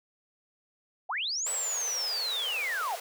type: linear two-way sweep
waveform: sine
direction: up then down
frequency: 622.3 to 7980 to 622.3 Hz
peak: -29 dBFS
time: 1.09-2.96 s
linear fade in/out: 10 ms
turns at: 1.5 s
type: high-pass noise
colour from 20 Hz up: pink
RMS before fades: -41 dBFS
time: 1.46-3 s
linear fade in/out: 5 ms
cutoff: 430 Hz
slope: 96 dB/octave
effects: none